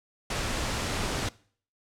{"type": "noise", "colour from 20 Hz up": "pink", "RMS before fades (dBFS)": -30, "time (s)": [0.3, 1.29], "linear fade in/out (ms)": 5, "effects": ["noise-tail reverb RT60 0.5 s tail -21 dB re dry", "low-pass 8000 Hz 12 dB/octave"]}